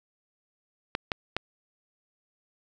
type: clicks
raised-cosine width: 0.3 ms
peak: -11 dBFS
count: 3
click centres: 0.951 / 1.118 / 1.366 s
effects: none